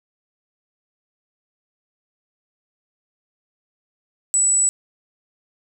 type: tone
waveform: sine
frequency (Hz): 7890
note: B8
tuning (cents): -3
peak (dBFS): -14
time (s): 4.34-4.69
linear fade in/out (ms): 0
effects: none